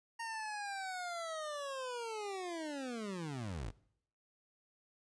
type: linear sweep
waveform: 25% pulse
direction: down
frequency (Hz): 927 to 43.64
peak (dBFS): -36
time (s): 0.19-3.71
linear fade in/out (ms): 10
effects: noise-tail reverb RT60 0.7 s tail -21 dB re dry + resampled to 22050 Hz